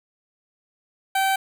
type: tone with notch filter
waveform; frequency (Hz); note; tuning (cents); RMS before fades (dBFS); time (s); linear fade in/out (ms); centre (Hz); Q
sawtooth; 773; G5; -24; -21; 1.15-1.36; 5; 5500; 1.9
effects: none